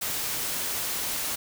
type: noise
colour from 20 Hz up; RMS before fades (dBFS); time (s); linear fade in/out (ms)
white; -30; 0.01-1.36; 10
effects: none